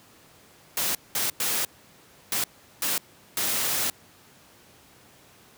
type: noise bursts at uneven times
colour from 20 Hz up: white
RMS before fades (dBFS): -26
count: 6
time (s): 0.77-0.95 / 1.15-1.3 / 1.4-1.65 / 2.32-2.44 / 2.82-2.98 / 3.37-3.9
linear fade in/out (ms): 2
effects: pink hiss -54 dBFS RMS until 5.57 s + high-pass 100 Hz 12 dB/octave